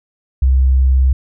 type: tone with vibrato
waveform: sine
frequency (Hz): 65.41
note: C2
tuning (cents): 0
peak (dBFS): -8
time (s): 0.42-1.13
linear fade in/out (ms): 5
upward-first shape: square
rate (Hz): 19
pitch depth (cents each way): 15
effects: none